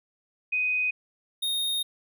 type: tone pair in turn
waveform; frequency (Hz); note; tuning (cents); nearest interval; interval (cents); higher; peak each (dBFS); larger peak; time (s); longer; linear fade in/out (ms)
sine / square; 2500 / 3705; D#7 / A#7; +8 / -11; perfect fifth; 681; second; -23 / -26; first; 0.52-0.91 / 1.42-1.83; second; 10
effects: none

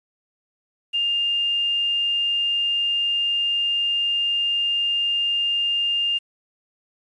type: tone with quantisation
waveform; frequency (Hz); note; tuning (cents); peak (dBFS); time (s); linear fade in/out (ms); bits
sine; 2808; F7; +9; -19; 0.93-6.19; 20; 8
effects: resampled to 24000 Hz

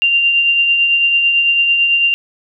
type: tone with tremolo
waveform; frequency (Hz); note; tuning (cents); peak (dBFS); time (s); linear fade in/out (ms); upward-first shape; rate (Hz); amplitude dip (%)
sine; 2781; F7; -8; -8; 0.02-2.14; 0; triangle; 9; 40
effects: none

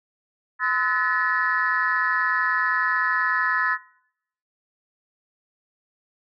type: tone cluster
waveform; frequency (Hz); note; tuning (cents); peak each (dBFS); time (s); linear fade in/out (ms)
sine; 1024 / 1288 / 1482 / 1733 / 1903; C6 / E6 / F#6 / A6 / A#6; -38 / -41 / +2 / -27 / +35; -27 / -26 / -29 / -22 / -30; 0.59-3.78; 50
effects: noise-tail reverb RT60 0.7 s tail -19 dB re dry + tanh soft clip ceiling -11 dBFS

